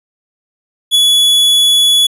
45% pulse tone with ADSR envelope, 3400 Hz, G#7, 40 cents sharp, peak -5 dBFS, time 0.91-2.07 s, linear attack 39 ms, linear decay 8 ms, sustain -2 dB, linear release 7 ms, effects resampled to 32000 Hz

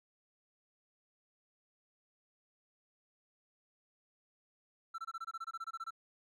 triangle tone bursts, 1339 Hz, E6, 27 cents sharp, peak -37 dBFS, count 15, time 4.94-5.907 s, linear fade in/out 10 ms, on 43 ms, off 23 ms, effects none

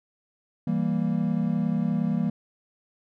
triangle chord, E diminished, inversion none, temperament equal, 164.81 / 196 / 233.1 Hz, E3 / G3 / Bb3, 0 / 0 / 0 cents, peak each -25 dBFS, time 0.67-2.3 s, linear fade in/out 5 ms, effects none

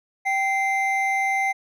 triangle tone pair together, 779 / 2080 Hz, G5 / C7, -11 / -11 cents, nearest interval octave + perfect fourth, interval 1700 cents, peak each -21 dBFS, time 0.25-1.53 s, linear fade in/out 20 ms, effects none

